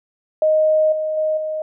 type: tone with level steps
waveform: sine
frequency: 622.3 Hz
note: D#5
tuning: in tune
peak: -12 / -19 / -16 / -21 dBFS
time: 0.42-1.62 s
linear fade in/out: 2 ms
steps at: 0.92 / 1.17 / 1.37 s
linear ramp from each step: 5 ms
effects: none